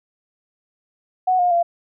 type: tone with pitch steps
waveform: sine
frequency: 740 / 713.1 / 687.3 Hz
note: F#5 / F5 / F5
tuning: 0 / +36 / -28 cents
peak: -14 dBFS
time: 1.27-1.63 s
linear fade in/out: 10 ms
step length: 120 ms
effects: none